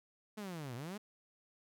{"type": "linear two-way sweep", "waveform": "sawtooth", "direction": "down then up", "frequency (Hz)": [218.7, 113.8, 217.5], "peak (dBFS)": -38, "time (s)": [0.37, 0.98], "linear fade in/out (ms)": 10, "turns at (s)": 0.75, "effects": []}